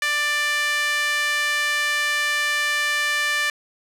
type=tone with high-pass filter; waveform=sawtooth; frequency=590 Hz; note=D5; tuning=8 cents sharp; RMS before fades=-22 dBFS; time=0.02-3.5 s; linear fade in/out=2 ms; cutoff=1800 Hz; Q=2.6; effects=low-pass 12000 Hz 12 dB/octave